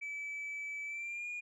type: tone with pitch glide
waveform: sine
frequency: 2303 to 2433 Hz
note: D7 to D#7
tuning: -34 to -39 cents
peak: -36 dBFS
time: 0.01-1.41 s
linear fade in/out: 20 ms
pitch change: +95 cents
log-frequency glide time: 0.85-1.28 s
effects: tanh soft clip ceiling -37 dBFS